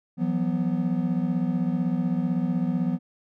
triangle chord, E suspended second, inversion none, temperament equal with one note detuned, 169.15 / 185 / 246.9 Hz, E3 / F#3 / B3, +45 / 0 / 0 cents, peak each -25 dBFS, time 0.17-2.99 s, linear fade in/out 50 ms, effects none

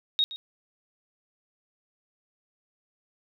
sine tone with echo, 3755 Hz, A#7, 12 cents sharp, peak -20 dBFS, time 0.19-0.24 s, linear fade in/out 0 ms, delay 120 ms, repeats 1, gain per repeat -15 dB, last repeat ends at 0.36 s, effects none

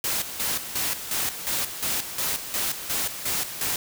white noise with tremolo, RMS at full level -26 dBFS, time 0.04-3.76 s, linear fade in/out 2 ms, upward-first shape square, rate 2.8 Hz, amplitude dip 65%, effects none

